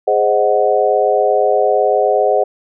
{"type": "chord", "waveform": "sine", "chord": "Ab dominant seventh", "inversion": "none", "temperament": "equal", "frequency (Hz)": [415.3, 523.3, 622.3, 740], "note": ["Ab4", "C5", "Eb5", "Gb5"], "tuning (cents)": [0, 0, 0, 0], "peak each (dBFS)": -16, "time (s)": [0.07, 2.44], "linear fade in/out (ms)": 10, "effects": []}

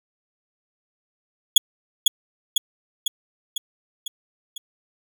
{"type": "tone with echo", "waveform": "sawtooth", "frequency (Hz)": 3363, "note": "G#7", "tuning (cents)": 21, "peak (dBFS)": -4, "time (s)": [1.56, 1.58], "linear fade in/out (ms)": 5, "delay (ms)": 500, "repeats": 6, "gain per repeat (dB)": -4, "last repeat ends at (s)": 4.58, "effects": []}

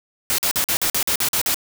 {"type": "noise bursts", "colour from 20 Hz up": "white", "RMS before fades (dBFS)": -20, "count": 10, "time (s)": [0.3, 1.544], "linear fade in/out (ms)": 0, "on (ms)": 83, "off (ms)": 46, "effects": []}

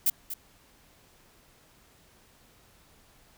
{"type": "noise with echo", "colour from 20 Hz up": "violet", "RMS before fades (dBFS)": -23, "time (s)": [0.06, 0.1], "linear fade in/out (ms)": 5, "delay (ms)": 240, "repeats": 1, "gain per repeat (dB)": -12, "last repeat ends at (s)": 0.34, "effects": ["pink hiss -60 dBFS RMS until 3.37 s"]}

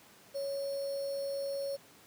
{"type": "tone with sample-and-hold", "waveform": "sine", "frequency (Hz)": 555, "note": "C#5", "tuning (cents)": 2, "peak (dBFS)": -33, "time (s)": [0.34, 1.77], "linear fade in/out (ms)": 20, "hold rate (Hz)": 4900, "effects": ["pink hiss -58 dBFS RMS until 2.06 s", "high-pass 150 Hz 12 dB/octave"]}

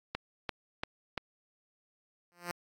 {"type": "click train", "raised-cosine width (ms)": 0.3, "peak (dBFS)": -17, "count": 4, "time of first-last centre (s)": [0.15, 1.177], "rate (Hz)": 2.92}
{"type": "tone with exponential growth", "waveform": "5% pulse", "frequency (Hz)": 174.61, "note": "F3", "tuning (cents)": 0, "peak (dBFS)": -21, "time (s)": [2.32, 2.51], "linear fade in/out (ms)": 0, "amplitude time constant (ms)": 41}
{"effects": ["AAC 64 kbps"]}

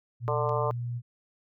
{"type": "tone with pitch glide", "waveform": "sine", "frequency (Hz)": [118.8, 120.11], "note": ["A#2", "B2"], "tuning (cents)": [33, -48], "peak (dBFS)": -30, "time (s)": [0.2, 1.02], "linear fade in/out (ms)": 50, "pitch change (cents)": 19, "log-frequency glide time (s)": [0.3, 0.84]}
{"type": "harmonic tone", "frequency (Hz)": 148.6, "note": "D3", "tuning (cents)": 21, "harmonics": [3, 4, 5, 6, 7, 8], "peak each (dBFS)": [-31, -31, -37, -35, -32, -35], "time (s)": [0.28, 0.71], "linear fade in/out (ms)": 0}
{"type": "click", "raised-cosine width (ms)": 0.2, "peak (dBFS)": -32, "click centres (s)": 0.493}
{"effects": []}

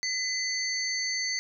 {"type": "tone cluster", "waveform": "sine", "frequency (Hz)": [2024, 4477, 6250], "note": ["B6", "C#8", "G8"], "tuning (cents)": [42, 16, -6], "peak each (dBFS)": [-31, -31, -35], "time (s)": [0.03, 1.39], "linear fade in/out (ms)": 0, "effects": []}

